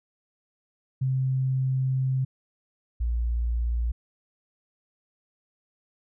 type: tone pair in turn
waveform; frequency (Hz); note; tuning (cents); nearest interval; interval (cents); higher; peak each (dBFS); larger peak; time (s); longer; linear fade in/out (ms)
sine; 131.3 / 58.49; C3 / A#1; +6 / +7; octave + major second; 1399; first; -22 / -23; first; 1.01-2.25 / 3-3.92; first; 10
effects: none